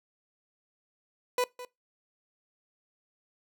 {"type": "tone with echo", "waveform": "30% pulse", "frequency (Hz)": 496.1, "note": "B4", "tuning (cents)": 8, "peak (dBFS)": -22, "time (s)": [1.38, 1.44], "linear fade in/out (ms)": 2, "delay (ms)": 210, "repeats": 1, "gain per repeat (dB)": -15, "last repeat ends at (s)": 1.65, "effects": ["noise-tail reverb RT60 0.2 s tail -21 dB re dry"]}